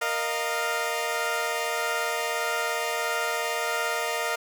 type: chord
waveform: 15% pulse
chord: Bb suspended fourth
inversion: none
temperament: equal with one note detuned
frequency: 466.2 / 615.8 / 698.5 Hz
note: Bb4 / Eb5 / F5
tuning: 0 / -18 / 0 cents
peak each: -24 dBFS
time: 0.01-4.36 s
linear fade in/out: 10 ms
effects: none